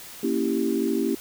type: chord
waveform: sine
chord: A# diminished seventh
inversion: none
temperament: equal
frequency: 233.1 / 277.2 / 329.6 / 392 Hz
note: A#3 / C#4 / E4 / G4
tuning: 0 / 0 / 0 / 0 cents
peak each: -27 dBFS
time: 0.23-1.15 s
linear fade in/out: 5 ms
effects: white hiss -42 dBFS RMS until 1.2 s